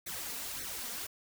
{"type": "noise with flanger", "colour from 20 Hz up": "white", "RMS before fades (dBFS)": -40, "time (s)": [0.06, 1.07], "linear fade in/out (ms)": 10, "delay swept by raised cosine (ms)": [0.49, 4.29], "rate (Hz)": 1.8, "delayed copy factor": 0.85, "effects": []}